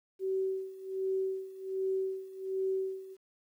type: tone with tremolo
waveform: sine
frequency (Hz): 381.5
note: G4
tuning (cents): -47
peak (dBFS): -28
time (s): 0.19-3.17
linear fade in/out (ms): 50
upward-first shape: sine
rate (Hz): 1.3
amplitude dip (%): 85
effects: 11-bit